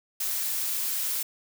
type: noise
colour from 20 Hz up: blue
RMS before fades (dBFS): -29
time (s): 0.2-1.23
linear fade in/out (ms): 5
effects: none